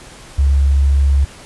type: tone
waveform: sine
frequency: 69.3 Hz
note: C#2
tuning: in tune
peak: -9 dBFS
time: 0.38-1.25 s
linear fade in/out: 10 ms
effects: pink hiss -38 dBFS RMS until 1.45 s + resampled to 24000 Hz